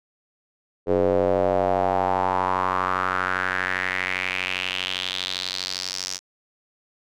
square tone with band-pass filter sweep, 46.25 Hz, F#1, in tune, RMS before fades -24 dBFS, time 0.86-6.2 s, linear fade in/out 50 ms, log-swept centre 450 to 5800 Hz, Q 4, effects none

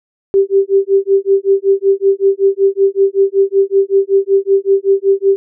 sine tone with tremolo, 392 Hz, G4, in tune, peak -5 dBFS, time 0.34-5.36 s, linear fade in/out 0 ms, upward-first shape sine, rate 5.3 Hz, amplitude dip 100%, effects none

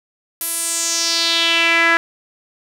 sawtooth tone with band-pass filter sweep, 334 Hz, E4, 23 cents sharp, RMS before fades -17 dBFS, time 0.41-1.97 s, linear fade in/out 0 ms, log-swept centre 12000 to 1700 Hz, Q 3.2, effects none

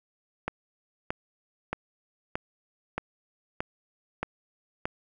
click train, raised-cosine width 0.5 ms, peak -14 dBFS, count 8, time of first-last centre 0.48-4.855 s, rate 1.6 Hz, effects 9-bit

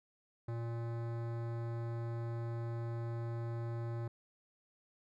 sine tone with hard clipping, 116.54 Hz, A#2, in tune, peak -39 dBFS, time 0.48-4.08 s, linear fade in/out 5 ms, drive 18 dB, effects none

